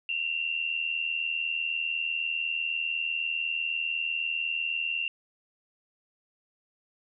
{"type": "tone pair together", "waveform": "sine", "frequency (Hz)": [2714, 2794], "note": ["E7", "F7"], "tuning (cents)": [50, 0], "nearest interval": "minor second", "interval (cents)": 50, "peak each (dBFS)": [-30, -31], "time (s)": [0.09, 5.08], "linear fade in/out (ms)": 2, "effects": []}